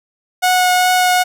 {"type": "tone with vibrato", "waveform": "sawtooth", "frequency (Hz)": 730, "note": "F#5", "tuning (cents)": -24, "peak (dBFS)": -7, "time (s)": [0.42, 1.24], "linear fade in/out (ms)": 20, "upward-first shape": "triangle", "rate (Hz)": 2.5, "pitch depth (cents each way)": 10, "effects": []}